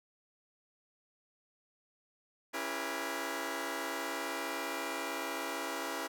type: chord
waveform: 10% pulse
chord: C# diminished seventh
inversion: none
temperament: just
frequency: 277.2 / 332.6 / 399.1 / 479 Hz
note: C#4 / E4 / G4 / Bb4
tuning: 0 / +16 / +31 / +47 cents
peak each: -33 / -32 / -35 / -33 dBFS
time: 2.53-6.08 s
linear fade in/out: 20 ms
effects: none